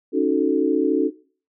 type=chord; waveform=sine; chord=D# half-diminished seventh; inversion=third; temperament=equal; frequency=277.2 / 311.1 / 370 / 440 Hz; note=C#4 / D#4 / F#4 / A4; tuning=0 / 0 / 0 / 0 cents; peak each=-22 dBFS; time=0.12-1.11 s; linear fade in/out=50 ms; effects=noise-tail reverb RT60 0.4 s tail -18 dB re dry

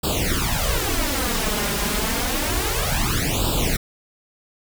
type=noise with flanger; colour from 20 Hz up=pink; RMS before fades=-22 dBFS; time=0.03-3.77 s; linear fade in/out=10 ms; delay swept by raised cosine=0.24 to 4.94 ms; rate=0.29 Hz; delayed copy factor=+1; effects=none

